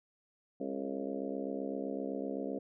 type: harmonic tone with a mistuned harmonic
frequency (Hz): 67.8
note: C#2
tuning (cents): -38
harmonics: 3 / 4 / 5 / 6 / 7 / 8 / 9 / 10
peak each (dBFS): -43 / -39 / -46 / -43 / -44 / -43 / -47 / -49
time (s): 0.6-2.59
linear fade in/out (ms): 5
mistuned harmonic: 7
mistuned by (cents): -48
effects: none